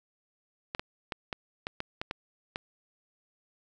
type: clicks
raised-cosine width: 0.3 ms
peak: -17 dBFS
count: 9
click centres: 0.749 / 0.795 / 1.122 / 1.328 / 1.669 / 1.804 / 2.015 / 2.111 / 2.559 s
effects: none